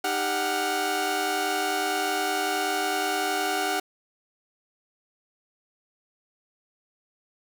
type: tone cluster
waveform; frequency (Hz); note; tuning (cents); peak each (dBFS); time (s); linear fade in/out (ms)
sawtooth; 307.7 / 395.9 / 741 / 1397; D#4 / G4 / F#5 / F6; -19 / +17 / +2 / 0; -30 / -27 / -23 / -30; 0.04-3.8; 5
effects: none